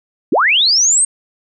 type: linear sweep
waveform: sine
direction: up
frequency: 196 to 8630 Hz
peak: -9 dBFS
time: 0.32-1.05 s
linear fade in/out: 5 ms
effects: none